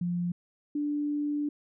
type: tone pair in turn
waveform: sine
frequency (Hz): 175.2 / 293.4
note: F3 / D4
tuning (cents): +6 / -2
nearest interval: major sixth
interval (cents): 892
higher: second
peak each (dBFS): -27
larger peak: neither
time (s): 0.01-0.32 / 0.75-1.49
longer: second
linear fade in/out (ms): 5
effects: none